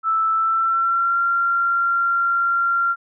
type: tone with pitch glide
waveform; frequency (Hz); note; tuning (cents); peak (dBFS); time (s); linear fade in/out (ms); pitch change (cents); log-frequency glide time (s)
sine; 1318.5 to 1379.3; E6 to F6; 0 to -22; -16; 0.03-2.96; 50; +78; 0.33-1.18
effects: none